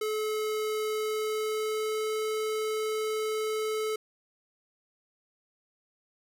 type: tone with pitch glide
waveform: square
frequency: 430.4 to 433.6 Hz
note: A4 to A4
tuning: -38 to -25 cents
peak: -29 dBFS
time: 0.01-3.96 s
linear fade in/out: 5 ms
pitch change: +13 cents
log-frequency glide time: 0.82-2.16 s
effects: none

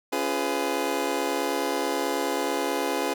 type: chord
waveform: 25% pulse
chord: C# dominant seventh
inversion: none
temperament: just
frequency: 277.2 / 346.5 / 415.8 / 498.9 Hz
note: C#4 / E#4 / G#4 / B4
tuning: 0 / -14 / +2 / +17 cents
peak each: -27 dBFS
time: 0.12-3.14 s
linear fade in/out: 10 ms
effects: none

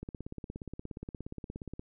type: click train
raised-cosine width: 3 ms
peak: -27 dBFS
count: 31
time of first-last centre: 0.03-1.795 s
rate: 17 Hz
effects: none

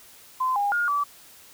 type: tone with pitch steps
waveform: sine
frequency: 1029 / 812 / 1423 / 1153 Hz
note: C6 / G#5 / F6 / D6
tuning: -29 / -39 / +32 / -32 cents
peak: -21 dBFS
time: 0.4-1.04 s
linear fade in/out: 10 ms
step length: 160 ms
effects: white hiss -50 dBFS RMS until 1.53 s

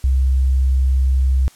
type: tone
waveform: sine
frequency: 65.7 Hz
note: C2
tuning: 8 cents sharp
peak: -12 dBFS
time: 0.04-1.48 s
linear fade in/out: 0 ms
effects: white hiss -48 dBFS RMS until 1.55 s + low-pass 11000 Hz 12 dB/octave

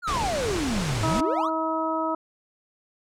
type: exponential two-way sweep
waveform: triangle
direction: down then up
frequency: 1480 to 101.2 to 1480 Hz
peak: -23 dBFS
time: 0.02-1.5 s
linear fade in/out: 50 ms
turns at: 1.03 s
type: low-pass noise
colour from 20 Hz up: pink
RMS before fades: -30 dBFS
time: 0.07-1.21 s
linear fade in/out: 10 ms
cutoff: 8400 Hz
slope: 24 dB/octave
type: harmonic tone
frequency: 320.5 Hz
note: E4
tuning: 49 cents flat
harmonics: 1 / 2 / 3 / 4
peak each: -29 / -29 / -29 / -29 dBFS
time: 1.03-2.15 s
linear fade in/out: 5 ms
effects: none

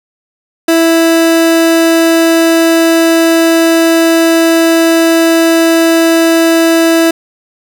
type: tone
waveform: 30% pulse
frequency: 329.6 Hz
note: E4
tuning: in tune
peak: -3 dBFS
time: 0.68-7.11 s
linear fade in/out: 5 ms
effects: none

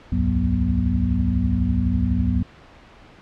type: tone cluster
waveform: sine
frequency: 65 / 77 / 101 / 186.1 / 242.7 Hz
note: C2 / D#2 / G#2 / F#3 / B3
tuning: -11 / -17 / -48 / +10 / -30 cents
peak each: -24 dBFS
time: 0.12-2.43 s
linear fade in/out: 5 ms
effects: pink hiss -47 dBFS RMS until 3.21 s + low-pass 3000 Hz 12 dB/octave

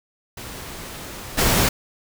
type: noise with level steps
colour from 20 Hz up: pink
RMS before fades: -35 / -18 dBFS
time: 0.37-1.69 s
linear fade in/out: 5 ms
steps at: 1.37 s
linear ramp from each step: 20 ms
effects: none

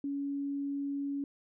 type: tone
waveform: sine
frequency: 281 Hz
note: C#4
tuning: 24 cents sharp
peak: -32 dBFS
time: 0.04-1.24 s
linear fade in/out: 2 ms
effects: none

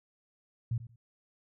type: tone with echo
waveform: sine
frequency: 116.54 Hz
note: A#2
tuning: in tune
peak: -28 dBFS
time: 0.71-0.78 s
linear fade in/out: 5 ms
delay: 90 ms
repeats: 2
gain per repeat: -14 dB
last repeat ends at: 0.96 s
effects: none

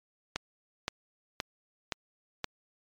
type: click train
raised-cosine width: 0.2 ms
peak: -13 dBFS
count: 5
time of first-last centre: 0.36-2.443 s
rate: 1.92 Hz
effects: MP3 96 kbps

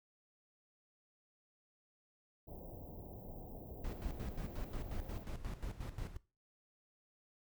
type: band-stop noise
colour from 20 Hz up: pink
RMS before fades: -50 dBFS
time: 2.47-5.24 s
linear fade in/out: 10 ms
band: 790 to 16000 Hz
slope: 48 dB/octave
type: noise with tremolo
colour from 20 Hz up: brown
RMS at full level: -41 dBFS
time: 3.84-6.17 s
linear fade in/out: 5 ms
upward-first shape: square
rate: 5.6 Hz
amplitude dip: 70%
effects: noise-tail reverb RT60 0.3 s tail -18 dB re dry

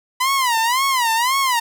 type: tone with vibrato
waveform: sawtooth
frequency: 993 Hz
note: B5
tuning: 9 cents sharp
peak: -12 dBFS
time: 0.2-1.6 s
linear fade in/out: 10 ms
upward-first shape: sine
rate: 1.9 Hz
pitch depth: 180 cents each way
effects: none

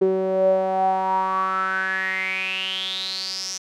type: tone with band-pass filter sweep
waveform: sawtooth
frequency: 189.1 Hz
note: F#3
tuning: 38 cents sharp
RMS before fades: -23 dBFS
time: 0.01-3.58 s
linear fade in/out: 10 ms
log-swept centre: 400 to 5900 Hz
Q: 9.3
effects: none

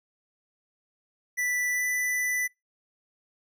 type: tone with pitch glide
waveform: square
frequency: 1975.5 to 1988.1 Hz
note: B6 to B6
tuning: 0 to +11 cents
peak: -26 dBFS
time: 1.37-2.48 s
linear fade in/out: 20 ms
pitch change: +11 cents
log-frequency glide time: 1.73-1.83 s
effects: noise-tail reverb RT60 0.2 s tail -26 dB re dry

